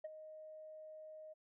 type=tone with ADSR envelope; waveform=sine; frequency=623 Hz; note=D#5; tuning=2 cents sharp; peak=-38 dBFS; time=0.04-1.34 s; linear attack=8 ms; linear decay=26 ms; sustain=-12 dB; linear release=18 ms; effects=tanh soft clip ceiling -40 dBFS